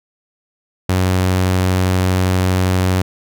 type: tone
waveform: sawtooth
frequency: 92.5 Hz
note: F#2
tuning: in tune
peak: -9 dBFS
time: 0.89-3.02 s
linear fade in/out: 5 ms
effects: none